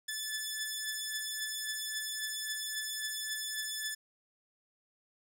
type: beating tone pair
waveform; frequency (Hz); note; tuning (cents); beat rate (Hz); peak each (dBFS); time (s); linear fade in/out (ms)
10% pulse; 1736 / 1739.7; A6 / A6; -24 / -20; 3.7; -32 / -28; 0.08-3.95; 10
effects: none